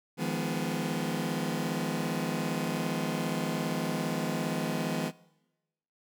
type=chord; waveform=sawtooth; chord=F half-diminished seventh; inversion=third; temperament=just; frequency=157.15 / 174.61 / 209.5 / 251.4 Hz; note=Eb3 / F3 / Ab3 / Cb4; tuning=+18 / 0 / +15 / +31 cents; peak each=-31 dBFS; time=0.17-5.12 s; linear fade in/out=50 ms; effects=noise-tail reverb RT60 1.0 s tail -22 dB re dry